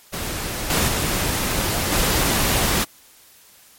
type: noise with level steps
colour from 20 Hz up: pink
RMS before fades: -27 / -19 / -22 / -19 dBFS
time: 0.12-2.85 s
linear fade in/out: 20 ms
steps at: 0.7 / 0.88 / 1.92 s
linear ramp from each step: 2 ms
effects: white hiss -50 dBFS RMS until 3.78 s + MP3 64 kbps